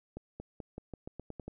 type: accelerating click train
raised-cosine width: 2 ms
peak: -28 dBFS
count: 10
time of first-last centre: 0.17-1.48 s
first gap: 230 ms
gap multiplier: 0.88
effects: none